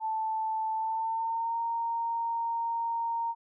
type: tone with pitch glide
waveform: sine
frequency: 880 to 925.4 Hz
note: A5 to A#5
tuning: 0 to -13 cents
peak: -28 dBFS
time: 0-3.35 s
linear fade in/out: 50 ms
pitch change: +87 cents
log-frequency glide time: 0.73-1.59 s
effects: none